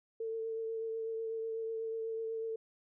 sine tone with vibrato, 448.9 Hz, A4, 35 cents sharp, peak -35 dBFS, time 0.2-2.56 s, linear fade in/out 5 ms, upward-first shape triangle, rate 8.1 Hz, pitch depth 21 cents each way, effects none

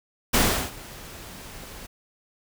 pink noise with ADSR envelope, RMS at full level -18 dBFS, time 0.33-1.87 s, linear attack 16 ms, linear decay 360 ms, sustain -23 dB, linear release 13 ms, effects none

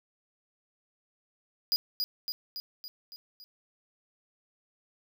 square tone with echo, 4905 Hz, D#8, 26 cents flat, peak -24 dBFS, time 1.72-1.76 s, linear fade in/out 0 ms, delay 280 ms, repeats 6, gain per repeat -4 dB, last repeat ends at 3.44 s, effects none

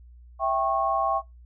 sine chord, C# diminished, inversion first, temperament equal with one note detuned, 659.3 / 784 / 1094.7 Hz, E5 / G5 / C#6, 0 / 0 / -22 cents, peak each -26 dBFS, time 0.39-1.22 s, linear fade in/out 50 ms, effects noise-tail reverb RT60 0.2 s tail -21 dB re dry + added 60 Hz sine -46 dBFS peak until 1.45 s

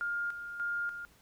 sine tone with tremolo, 1410 Hz, F6, 16 cents sharp, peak -31 dBFS, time 0.01-1.05 s, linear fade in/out 0 ms, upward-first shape square, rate 1.7 Hz, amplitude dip 60%, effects pink hiss -63 dBFS RMS until 1.21 s

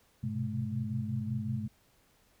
sine tone cluster, 102.3 / 124.3 / 129.7 / 214.2 Hz, G#2 / B2 / C3 / A3, -26 / +12 / -15 / -46 cents, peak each -38 / -36 / -38 / -36 dBFS, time 0.23-1.68 s, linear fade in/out 10 ms, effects pink hiss -67 dBFS RMS until 2.4 s

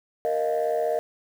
sine chord, Bb suspended fourth, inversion none, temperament equal, 466.2 / 622.3 / 698.5 Hz, Bb4 / Eb5 / F5, 0 / 0 / 0 cents, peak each -25 / -24 / -27 dBFS, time 0.25-0.99 s, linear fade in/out 0 ms, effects tanh soft clip ceiling -17 dBFS + 8-bit

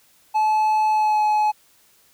triangle tone with pitch glide, 862 to 849.2 Hz, A5 to G#5, -36 to +38 cents, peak -14 dBFS, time 0.34-1.52 s, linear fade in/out 20 ms, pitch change -26 cents, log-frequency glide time 0.9-1.22 s, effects white hiss -57 dBFS RMS until 2.13 s

